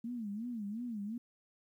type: tone with vibrato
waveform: sine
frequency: 222.2 Hz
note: A3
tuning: 17 cents sharp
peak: -37 dBFS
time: 0.04-1.18 s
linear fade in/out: 5 ms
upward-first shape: sine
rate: 2.8 Hz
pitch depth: 180 cents each way
effects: 12-bit